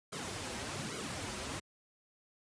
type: noise with flanger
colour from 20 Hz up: pink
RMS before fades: -40 dBFS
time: 0.12-1.6 s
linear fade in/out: 10 ms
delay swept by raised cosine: 1.1 to 6.9 ms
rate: 1.2 Hz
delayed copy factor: -0.8
effects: high-pass 80 Hz 12 dB/octave + resampled to 22050 Hz